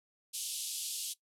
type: band-pass noise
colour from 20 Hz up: white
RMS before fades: -39 dBFS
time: 0.33-1.14 s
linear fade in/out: 20 ms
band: 2900 to 12000 Hz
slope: 48 dB/octave
effects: noise-tail reverb RT60 0.1 s tail -18 dB re dry